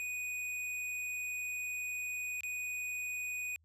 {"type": "tone with dropouts", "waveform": "square", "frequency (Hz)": 2482, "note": "D#7", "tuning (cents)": -5, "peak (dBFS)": -37, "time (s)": [0, 3.56], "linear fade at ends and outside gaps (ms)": 0, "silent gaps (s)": [2.407, 2.434], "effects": ["added 80 Hz sine -66 dBFS peak until 3.64 s", "low-pass 12000 Hz 12 dB/octave"]}